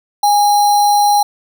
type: tone with sample-and-hold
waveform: sine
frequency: 823 Hz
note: G#5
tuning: 16 cents flat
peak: -8 dBFS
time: 0.23-1.23 s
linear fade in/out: 5 ms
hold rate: 4900 Hz
effects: none